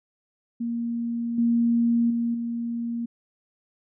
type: tone with level steps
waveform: sine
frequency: 234.3 Hz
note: A#3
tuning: 9 cents sharp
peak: -25 / -18 / -22 / -26 dBFS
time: 0.6-3.06 s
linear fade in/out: 10 ms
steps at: 1.38 / 2.1 / 2.34 s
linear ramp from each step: 5 ms
effects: none